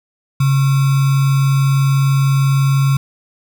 sine tone with sample-and-hold, 136.9 Hz, C#3, 21 cents flat, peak -10 dBFS, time 0.4-2.97 s, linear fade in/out 5 ms, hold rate 1225 Hz, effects none

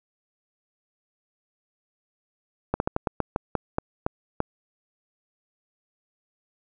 slowing click train, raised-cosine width 1 ms, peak -9 dBFS, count 11, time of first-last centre 2.74-4.404 s, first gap 61 ms, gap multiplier 1.21, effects none

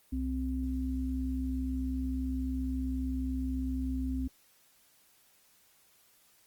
sine tone pair together, 64.3 / 260.6 Hz, C2 / C4, -30 / -7 cents, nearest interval 2 octaves, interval 2423 cents, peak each -33 / -33 dBFS, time 0.12-4.28 s, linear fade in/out 10 ms, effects white hiss -65 dBFS RMS until 6.46 s + Opus 24 kbps

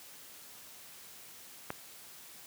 click, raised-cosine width 0.5 ms, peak -20 dBFS, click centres 1.704 s, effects white hiss -52 dBFS RMS until 2.46 s + high-pass 80 Hz 12 dB/octave

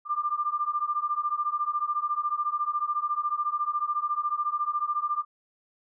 sine beating tone pair, 1186 / 1200 Hz, D6 / D6, +17 / +37 cents, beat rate 14 Hz, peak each -29 / -28 dBFS, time 0.05-5.25 s, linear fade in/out 50 ms, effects none

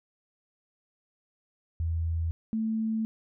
sine tone pair in turn, 82.41 / 221.3 Hz, E2 / A3, 0 / +10 cents, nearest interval octave + perfect fourth, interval 1710 cents, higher second, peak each -26 dBFS, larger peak neither, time 1.8-2.31 / 2.53-3.05 s, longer second, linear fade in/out 0 ms, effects none

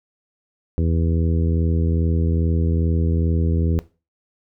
harmonic tone, 82.41 Hz, E2, in tune, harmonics 1 / 2 / 3 / 4 / 5 / 6, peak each -18 / -24 / -28 / -30 / -32 / -34 dBFS, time 0.78-3.79 s, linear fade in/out 0 ms, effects noise-tail reverb RT60 0.3 s tail -17 dB re dry

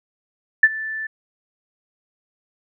sine tone with ADSR envelope, 1760 Hz, A6, in tune, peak -5 dBFS, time 0.63-1.07 s, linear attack 5 ms, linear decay 43 ms, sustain -20 dB, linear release 7 ms, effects none

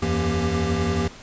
square tone cluster, 80.6 / 92 / 166.6 / 234.7 / 394.2 Hz, E2 / F#2 / E3 / A#3 / G4, -38 / -9 / +19 / +12 / +10 cents, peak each -28 dBFS, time 0.02-1.08 s, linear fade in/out 5 ms, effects pink hiss -43 dBFS RMS until 1.22 s + resampled to 16000 Hz

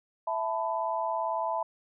sine chord, E suspended fourth, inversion none, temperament equal with one note detuned, 659.3 / 880 / 998.1 Hz, E5 / A5 / B5, 0 / 0 / +18 cents, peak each -32 dBFS, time 0.27-1.63 s, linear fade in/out 5 ms, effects none

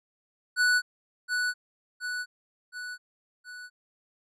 square tone with echo, 1480 Hz, F#6, in tune, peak -21 dBFS, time 0.56-0.82 s, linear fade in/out 50 ms, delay 720 ms, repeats 4, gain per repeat -5 dB, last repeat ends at 3.7 s, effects low-pass 9000 Hz 12 dB/octave

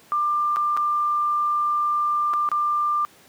sine tone with dropouts, 1191 Hz, D6, 24 cents sharp, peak -19 dBFS, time 0.12-3.05 s, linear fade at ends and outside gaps 0 ms, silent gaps 0.561-0.568 / 0.767-0.773 / 2.335-2.338 / 2.489-2.516 s, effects pink hiss -52 dBFS RMS until 3.28 s + high-pass 150 Hz 12 dB/octave

